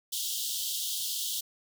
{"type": "high-pass noise", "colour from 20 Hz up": "pink", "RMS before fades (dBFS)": -33, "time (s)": [0.12, 1.41], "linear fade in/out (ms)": 10, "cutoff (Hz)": 3000, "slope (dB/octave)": 96, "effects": []}